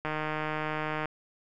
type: click train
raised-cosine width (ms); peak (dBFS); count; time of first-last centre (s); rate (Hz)
0.5; -17; 156; 0.05-1.056; 154
effects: none